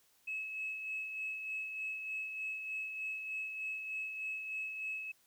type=tone with tremolo; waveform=sine; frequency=2583 Hz; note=E7; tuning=36 cents flat; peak=-35 dBFS; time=0.27-5.12 s; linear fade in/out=10 ms; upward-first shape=sine; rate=3.3 Hz; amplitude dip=45%; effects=tanh soft clip ceiling -31 dBFS + white hiss -70 dBFS RMS until 5.26 s